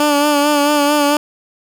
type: tone with vibrato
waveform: 15% pulse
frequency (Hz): 292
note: D4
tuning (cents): -10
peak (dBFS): -5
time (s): 0-1.17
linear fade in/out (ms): 2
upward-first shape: sine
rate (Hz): 4.5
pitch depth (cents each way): 36
effects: none